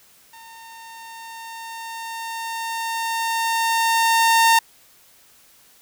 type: tone with level ramp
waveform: sawtooth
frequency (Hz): 912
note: A#5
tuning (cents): -38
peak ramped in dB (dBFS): -38 to -8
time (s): 0.33-4.59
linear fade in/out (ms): 5
effects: white hiss -53 dBFS RMS until 5.81 s